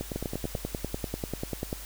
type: two click trains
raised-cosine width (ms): 2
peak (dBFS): -19 / -17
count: 6 / 17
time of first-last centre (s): 0.01-0.551 / 0.16-1.729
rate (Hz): 9.25 / 10.2
effects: added 50 Hz sine -42 dBFS peak until 1.85 s + white hiss -44 dBFS RMS until 1.85 s